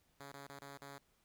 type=tone with dropouts; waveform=5% pulse; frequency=140 Hz; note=C#3; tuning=18 cents sharp; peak=-38 dBFS; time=0.2-0.98 s; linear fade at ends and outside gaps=2 ms; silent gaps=0.318-0.339 / 0.469-0.493 / 0.592-0.619 / 0.773-0.817 s; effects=pink hiss -75 dBFS RMS until 1.24 s